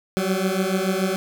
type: beating tone pair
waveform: 20% pulse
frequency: 185.5 / 192.4 Hz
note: F#3 / G3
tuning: +5 / -32 cents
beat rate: 6.9 Hz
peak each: -19 / -18 dBFS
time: 0.17-1.16 s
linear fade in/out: 0 ms
effects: none